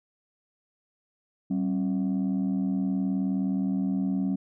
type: tone pair together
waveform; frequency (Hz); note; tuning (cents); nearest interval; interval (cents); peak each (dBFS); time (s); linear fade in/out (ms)
sine; 191.3 / 270.5; G3 / C#4; -42 / -42; tritone; 600; -24 / -26; 1.5-4.36; 10
effects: tanh soft clip ceiling -21 dBFS